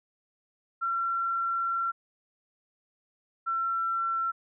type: tone pair in turn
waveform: sine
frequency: 1361 / 1350.8 Hz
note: F6 / E6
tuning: -45 / +42 cents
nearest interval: unison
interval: 13 cents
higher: first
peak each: -26 dBFS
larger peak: neither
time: 0.81-1.92 / 3.46-4.32 s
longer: first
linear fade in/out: 20 ms
effects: none